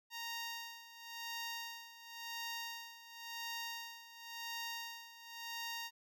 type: tone with tremolo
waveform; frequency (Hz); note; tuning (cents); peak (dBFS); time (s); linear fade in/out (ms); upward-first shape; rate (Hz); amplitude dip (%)
10% pulse; 930; A#5; -4; -32; 0.1-5.91; 50; sine; 0.94; 80
effects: none